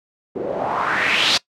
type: noise with low-pass filter sweep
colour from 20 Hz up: white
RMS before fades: -20 dBFS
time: 0.35-1.38 s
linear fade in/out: 10 ms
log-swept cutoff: 380 to 4500 Hz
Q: 3.1
effects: noise-tail reverb RT60 0.1 s tail -21 dB re dry + high-pass 150 Hz 12 dB/octave